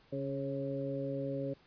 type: harmonic tone with a mistuned harmonic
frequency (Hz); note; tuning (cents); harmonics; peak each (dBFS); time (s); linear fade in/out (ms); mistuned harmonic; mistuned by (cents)
138.59; C#3; 0; 1 / 2 / 3 / 4; -40 / -39 / -42 / -38; 0.12-1.54; 10; 4; -22
effects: pink hiss -64 dBFS RMS until 1.66 s + resampled to 11025 Hz